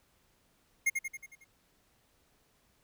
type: tone with echo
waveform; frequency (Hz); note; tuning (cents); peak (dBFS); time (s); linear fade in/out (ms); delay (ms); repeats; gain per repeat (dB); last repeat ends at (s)
square; 2138; C7; +37; -25; 0.86-0.9; 10; 91; 6; -5; 1.446
effects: pink hiss -70 dBFS RMS until 2.83 s